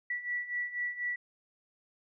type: beating tone pair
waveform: sine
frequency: 1950 / 1954.1 Hz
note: B6 / B6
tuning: -23 / -19 cents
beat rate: 4.1 Hz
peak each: -38 / -34 dBFS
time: 0.1-1.16 s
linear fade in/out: 5 ms
effects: none